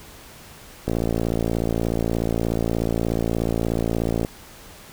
click train, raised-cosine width 2 ms, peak -9 dBFS, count 192, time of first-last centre 0.88-4.249 s, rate 56.7 Hz, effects pink hiss -44 dBFS RMS until 4.92 s

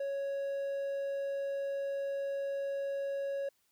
triangle tone, 554.4 Hz, C#5, in tune, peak -31 dBFS, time 0-3.49 s, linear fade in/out 5 ms, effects white hiss -74 dBFS RMS until 3.71 s

